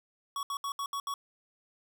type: tone bursts at uneven times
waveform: square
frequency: 1120 Hz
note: C#6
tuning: 18 cents sharp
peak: -33 dBFS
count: 6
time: 0.36-0.43 / 0.5-0.57 / 0.64-0.72 / 0.79-0.86 / 0.93-1 / 1.07-1.14 s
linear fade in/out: 2 ms
effects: none